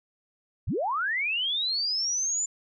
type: linear sweep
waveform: sine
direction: up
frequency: 44.4 to 7160 Hz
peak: -25 dBFS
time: 0.67-2.46 s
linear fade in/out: 10 ms
effects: none